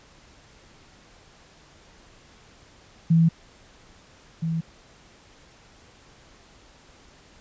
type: tone pair in turn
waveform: sine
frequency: 164.7 / 163.47 Hz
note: E3 / E3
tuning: -1 / -14 cents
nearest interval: unison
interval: 13 cents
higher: first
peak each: -14 / -23 dBFS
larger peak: first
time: 3.1-3.29 / 4.42-4.61 s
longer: neither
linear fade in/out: 10 ms
effects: pink hiss -53 dBFS RMS until 7.4 s + resampled to 16000 Hz